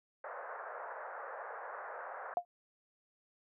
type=band-pass noise; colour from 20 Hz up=pink; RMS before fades=-45 dBFS; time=0.24-2.34 s; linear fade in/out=2 ms; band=500 to 1700 Hz; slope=48 dB/octave
type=tone with exponential decay; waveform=sine; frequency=704 Hz; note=F5; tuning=14 cents sharp; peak=-25 dBFS; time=2.37-2.45 s; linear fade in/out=1 ms; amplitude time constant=16 ms
effects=none